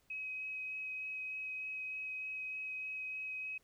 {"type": "tone with vibrato", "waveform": "sine", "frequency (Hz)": 2539, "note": "D#7", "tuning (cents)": 34, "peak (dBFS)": -39, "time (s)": [0.1, 3.58], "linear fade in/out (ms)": 5, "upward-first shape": "sine", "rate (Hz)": 3.3, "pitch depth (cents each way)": 8, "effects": ["pink hiss -73 dBFS RMS until 3.63 s"]}